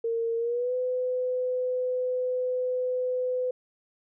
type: tone with pitch glide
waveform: sine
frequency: 459.7 to 504.2 Hz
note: A#4 to B4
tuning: -24 to +36 cents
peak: -25 dBFS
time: 0.04-3.51 s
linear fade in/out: 5 ms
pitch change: +160 cents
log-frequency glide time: 0.37-0.74 s
effects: none